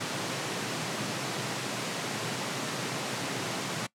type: high-pass noise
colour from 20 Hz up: pink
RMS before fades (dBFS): -33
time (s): 0-3.87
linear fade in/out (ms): 10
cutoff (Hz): 110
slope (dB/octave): 96
effects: noise-tail reverb RT60 0.1 s tail -21 dB re dry + low-pass 8000 Hz 12 dB/octave